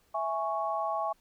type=chord; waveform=sine; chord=C# minor; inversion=first; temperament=equal; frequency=659.3 / 830.6 / 1108.7 Hz; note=E5 / G#5 / C#6; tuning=0 / 0 / 0 cents; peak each=-33 dBFS; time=0.14-1.13 s; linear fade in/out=10 ms; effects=pink hiss -68 dBFS RMS until 1.2 s